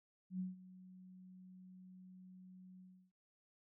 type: tone with ADSR envelope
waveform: sine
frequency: 184.8 Hz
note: F#3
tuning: 2 cents flat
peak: -37 dBFS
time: 0.3-3.12 s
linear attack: 95 ms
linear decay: 160 ms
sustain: -18 dB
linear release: 320 ms
effects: none